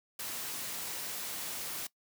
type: noise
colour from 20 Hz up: white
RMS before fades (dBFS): -39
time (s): 0.19-1.87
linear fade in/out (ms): 5
effects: noise-tail reverb RT60 0.1 s tail -20 dB re dry + high-pass 100 Hz 12 dB/octave